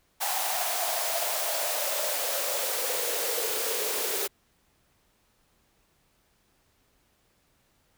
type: noise with high-pass filter sweep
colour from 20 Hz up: white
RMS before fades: -29 dBFS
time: 0.2-4.28 s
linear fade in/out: 20 ms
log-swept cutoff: 780 to 410 Hz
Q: 6.9
effects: pink hiss -68 dBFS RMS until 7.97 s